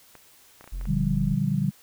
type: clicks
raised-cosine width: 0.5 ms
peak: -30 dBFS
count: 6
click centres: 0.153 / 0.61 / 0.642 / 0.676 / 0.812 / 0.855 s
type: tone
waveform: triangle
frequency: 43.65 Hz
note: F1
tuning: in tune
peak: -27 dBFS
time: 0.72-1.35 s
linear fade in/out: 10 ms
type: chord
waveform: sine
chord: G minor seventh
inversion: first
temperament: just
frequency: 117.6 / 147 / 176.4 / 196 Hz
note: Bb2 / D3 / F3 / G3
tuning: +16 / +2 / +18 / 0 cents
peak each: -31 / -25 / -30 / -26 dBFS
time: 0.87-1.71 s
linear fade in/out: 20 ms
effects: white hiss -55 dBFS RMS until 1.82 s